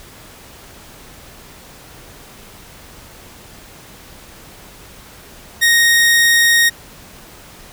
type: tone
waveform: sawtooth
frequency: 1864.7 Hz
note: A#6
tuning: in tune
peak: -6 dBFS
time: 5.61-6.7 s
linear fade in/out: 20 ms
effects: pink hiss -40 dBFS RMS until 7.72 s